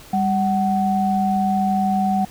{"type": "tone pair together", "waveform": "sine", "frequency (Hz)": [198.21, 750], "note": ["G3", "F#5"], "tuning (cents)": [19, 23], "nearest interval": "octave + major seventh", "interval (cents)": 2304, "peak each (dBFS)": [-19, -19], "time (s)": [0.13, 2.25], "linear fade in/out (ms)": 5, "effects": ["pink hiss -43 dBFS RMS until 2.3 s"]}